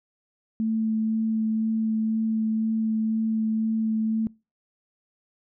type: tone with vibrato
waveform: sine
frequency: 220.8 Hz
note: A3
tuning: 6 cents sharp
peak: -22 dBFS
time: 0.6-4.27 s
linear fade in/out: 0 ms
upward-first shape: sine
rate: 2 Hz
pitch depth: 10 cents each way
effects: noise-tail reverb RT60 0.3 s tail -25 dB re dry